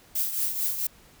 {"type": "noise with tremolo", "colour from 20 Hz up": "violet", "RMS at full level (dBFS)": -25, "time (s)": [0.15, 0.87], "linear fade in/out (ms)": 5, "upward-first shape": "triangle", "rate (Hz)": 4.5, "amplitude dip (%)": 65, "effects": ["pink hiss -55 dBFS RMS until 1.2 s"]}